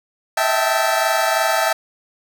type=tone cluster; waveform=25% pulse; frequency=641 / 664 / 777 / 880 Hz; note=E5 / E5 / G5 / A5; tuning=-49 / +12 / -16 / 0 cents; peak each=-18 dBFS; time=0.37-1.73 s; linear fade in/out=5 ms; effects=none